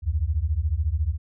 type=beating tone pair; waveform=sine; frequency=70.4 / 84.4 Hz; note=C#2 / E2; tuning=+27 / +41 cents; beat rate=14 Hz; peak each=-24 dBFS; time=0.02-1.18 s; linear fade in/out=50 ms; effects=none